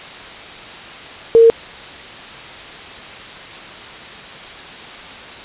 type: tone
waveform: sine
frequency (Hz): 457.8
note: A#4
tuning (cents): -31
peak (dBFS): -4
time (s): 1.35-1.5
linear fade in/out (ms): 0
effects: white hiss -33 dBFS RMS until 5.44 s + resampled to 8000 Hz